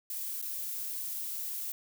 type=noise with dropouts; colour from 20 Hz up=violet; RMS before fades=-37 dBFS; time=0.1-1.72 s; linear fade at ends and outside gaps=2 ms; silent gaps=0.416-0.423 s; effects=none